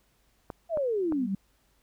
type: clicks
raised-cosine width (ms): 1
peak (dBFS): -22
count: 3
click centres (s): 0.502 / 0.773 / 1.123
type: exponential sweep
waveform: sine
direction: down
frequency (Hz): 698.5 to 224.5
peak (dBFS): -25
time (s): 0.69-1.29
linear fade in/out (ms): 50
type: tone with exponential growth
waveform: sine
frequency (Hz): 194.3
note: G3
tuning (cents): -15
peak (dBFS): -24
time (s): 0.98-1.35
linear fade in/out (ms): 5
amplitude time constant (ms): 80
effects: added 50 Hz sine -69 dBFS peak until 1.82 s + pink hiss -69 dBFS RMS until 1.82 s